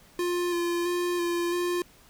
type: tone with vibrato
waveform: square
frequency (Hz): 348.9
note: F4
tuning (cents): -2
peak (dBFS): -26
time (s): 0.19-1.82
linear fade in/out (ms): 2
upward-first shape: square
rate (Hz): 1.5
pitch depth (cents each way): 17
effects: pink hiss -56 dBFS RMS until 2.09 s